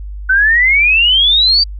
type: exponential sweep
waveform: sine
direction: up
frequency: 1500 to 4699 Hz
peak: -7 dBFS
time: 0.29-1.64 s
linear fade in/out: 10 ms
effects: added 50 Hz sine -23 dBFS peak until 1.79 s